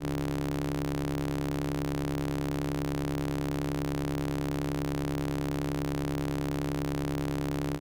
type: ring-modulated tone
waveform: sawtooth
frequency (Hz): 69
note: C#2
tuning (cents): -7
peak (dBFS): -22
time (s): 0-7.8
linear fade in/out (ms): 50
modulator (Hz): 222
effects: none